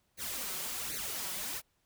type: noise with flanger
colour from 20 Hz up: white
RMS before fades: -38 dBFS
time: 0.17-1.62 s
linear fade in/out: 50 ms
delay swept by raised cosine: 0.46 to 5.46 ms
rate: 1.3 Hz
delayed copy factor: +0.8
effects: pink hiss -75 dBFS RMS until 1.85 s